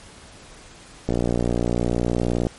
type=click train; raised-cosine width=2 ms; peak=-8 dBFS; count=83; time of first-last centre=1.09-2.468 s; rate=59.5 Hz; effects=pink hiss -45 dBFS RMS until 2.58 s + MP3 48 kbps